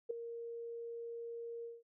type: tone with ADSR envelope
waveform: sine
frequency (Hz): 466.2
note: A#4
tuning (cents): 0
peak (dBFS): -31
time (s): 0.09-1.83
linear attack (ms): 16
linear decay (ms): 5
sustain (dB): -11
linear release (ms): 190
effects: none